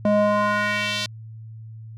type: tone with band-pass filter sweep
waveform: square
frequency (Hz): 207.7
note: G#3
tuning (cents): 0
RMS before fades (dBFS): -21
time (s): 0.05-1.06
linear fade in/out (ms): 2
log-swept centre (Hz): 460 to 4200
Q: 1.9
effects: added 111 Hz sine -36 dBFS peak until 1.97 s